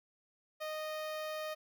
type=tone with notch filter; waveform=sawtooth; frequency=619 Hz; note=D#5; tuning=9 cents flat; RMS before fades=-40 dBFS; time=0.6-1.55 s; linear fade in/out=20 ms; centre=8000 Hz; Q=1.3; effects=none